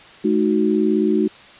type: chord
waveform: sine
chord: D# diminished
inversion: second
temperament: equal with one note detuned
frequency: 215 / 311.1 / 370 Hz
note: A3 / D#4 / F#4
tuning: -40 / 0 / 0 cents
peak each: -19 dBFS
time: 0.24-1.28 s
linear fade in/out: 10 ms
effects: white hiss -43 dBFS RMS until 1.59 s + resampled to 8000 Hz